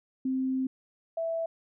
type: tone pair in turn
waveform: sine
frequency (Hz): 261.6 / 659.2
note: C4 / E5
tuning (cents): 0 / 0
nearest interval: octave + major third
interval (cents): 1600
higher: second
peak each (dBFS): -26 / -28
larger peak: first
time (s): 0.25-0.67 / 1.17-1.46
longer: first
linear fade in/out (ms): 5
effects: none